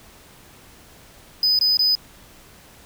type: tone bursts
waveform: triangle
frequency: 5000 Hz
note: D#8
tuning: 8 cents sharp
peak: -14 dBFS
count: 3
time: 1.43-1.952 s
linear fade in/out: 2 ms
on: 160 ms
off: 21 ms
effects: pink hiss -48 dBFS RMS until 2.85 s